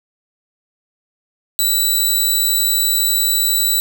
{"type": "tone", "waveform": "10% pulse", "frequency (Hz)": 3951, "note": "B7", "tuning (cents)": 0, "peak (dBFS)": -6, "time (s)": [1.59, 3.8], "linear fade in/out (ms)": 0, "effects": []}